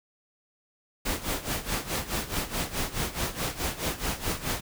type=noise with tremolo; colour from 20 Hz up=pink; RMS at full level=-28 dBFS; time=1.05-4.61 s; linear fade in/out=10 ms; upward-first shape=sine; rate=4.7 Hz; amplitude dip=80%; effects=none